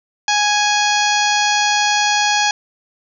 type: harmonic tone with a mistuned harmonic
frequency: 830.6 Hz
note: G#5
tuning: in tune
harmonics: 1 / 2 / 3 / 4 / 5 / 6 / 7 / 8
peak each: -17 / -20 / -22 / -23 / -24 / -25 / -25 / -26 dBFS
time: 0.28-2.51 s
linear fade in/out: 2 ms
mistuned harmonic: 5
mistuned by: +70 cents
effects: none